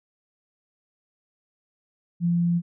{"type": "tone", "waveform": "sine", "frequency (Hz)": 172.1, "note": "F3", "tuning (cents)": -25, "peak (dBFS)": -19, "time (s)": [2.2, 2.62], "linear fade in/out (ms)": 50, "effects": []}